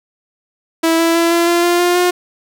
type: tone with pitch steps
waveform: sawtooth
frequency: 327.9 / 331.9 / 336 / 340.1 / 344.2 / 348.4 / 352.7 / 357 Hz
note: E4 / E4 / E4 / F4 / F4 / F4 / F4 / F4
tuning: -9 / +12 / +33 / -46 / -25 / -4 / +17 / +38 cents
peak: -7 dBFS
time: 0.83-2.11 s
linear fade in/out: 10 ms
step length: 160 ms
effects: none